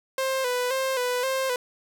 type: tone with vibrato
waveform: sawtooth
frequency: 512 Hz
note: C5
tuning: 38 cents flat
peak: -20 dBFS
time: 0.18-1.56 s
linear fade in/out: 2 ms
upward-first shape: square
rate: 1.9 Hz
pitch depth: 57 cents each way
effects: none